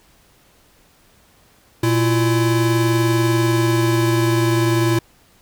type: tone pair together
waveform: square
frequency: 118.62 / 335.5 Hz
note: A#2 / E4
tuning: +31 / +31 cents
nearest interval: octave + tritone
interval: 1800 cents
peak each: -18 dBFS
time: 1.83-4.99 s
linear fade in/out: 5 ms
effects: pink hiss -54 dBFS RMS until 5.41 s